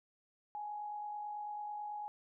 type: tone with amplitude modulation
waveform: sine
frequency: 835 Hz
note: G#5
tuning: 9 cents sharp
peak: -38 dBFS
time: 0.55-2.08 s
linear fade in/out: 0 ms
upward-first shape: sine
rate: 49.1 Hz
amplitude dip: 35%
effects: none